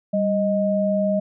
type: tone pair together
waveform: sine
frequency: 196.23 / 623 Hz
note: G3 / D#5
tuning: +2 / +2 cents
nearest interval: octave + minor sixth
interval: 2000 cents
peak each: -21 / -20 dBFS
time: 0.13-1.2 s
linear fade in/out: 10 ms
effects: none